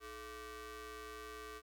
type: ring-modulated tone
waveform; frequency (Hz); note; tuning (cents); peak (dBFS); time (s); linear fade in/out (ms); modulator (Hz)
sawtooth; 370; F#4; 0; -40; 0-1.62; 50; 799
effects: 13-bit